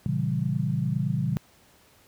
sine chord, A# diminished seventh, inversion none, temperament equal with one note detuned, 116.54 / 138.59 / 166.25 / 196 Hz, A#2 / C#3 / E3 / G3, 0 / 0 / +15 / 0 cents, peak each -30 / -27 / -29 / -31 dBFS, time 0.06-1.37 s, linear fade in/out 0 ms, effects pink hiss -58 dBFS RMS until 2.07 s + high-pass 60 Hz 12 dB/octave

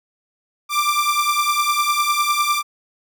sawtooth beating tone pair, 1176 / 1185.9 Hz, D6 / D6, +2 / +16 cents, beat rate 9.9 Hz, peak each -16 dBFS, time 0.69-2.63 s, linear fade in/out 50 ms, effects none

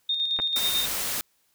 sine tone with tremolo, 3671 Hz, A#7, 27 cents flat, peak -22 dBFS, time 0.09-0.86 s, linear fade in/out 5 ms, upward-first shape square, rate 9.1 Hz, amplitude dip 40%
clicks, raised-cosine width 0.5 ms, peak -16 dBFS, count 2, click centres 0.39 / 0.399 s
white noise, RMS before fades -29 dBFS, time 0.56-1.21 s, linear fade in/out 0 ms
effects white hiss -68 dBFS RMS until 1.54 s

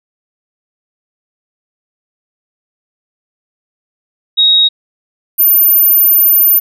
sine tone pair in turn, 3779 / 13514 Hz, A#7 / G#9, +23 / +29 cents, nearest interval octave + minor seventh, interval 2206 cents, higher second, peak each -5 dBFS, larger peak neither, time 4.37-4.69 / 5.38-6.6 s, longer second, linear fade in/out 20 ms, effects none

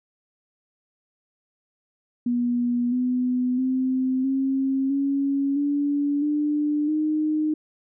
sine tone with pitch steps, 242.1 / 250.5 / 259.2 / 268.2 / 277.5 / 287.1 / 297 / 307.3 Hz, B3 / B3 / C4 / C4 / C#4 / D4 / D4 / D#4, -34 / +25 / -16 / +43 / +2 / -39 / +20 / -21 cents, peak -20 dBFS, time 2.26-7.54 s, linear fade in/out 5 ms, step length 660 ms, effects none

